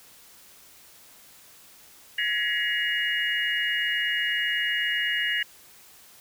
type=tone cluster; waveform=sine; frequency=1681 / 1909 / 2069 / 2232 / 2871 Hz; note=G#6 / A#6 / C7 / C#7 / F7; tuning=+20 / +41 / -20 / +11 / +47 cents; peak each=-29 / -28 / -35 / -37 / -28 dBFS; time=2.18-5.43 s; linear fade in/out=5 ms; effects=white hiss -52 dBFS RMS until 6.2 s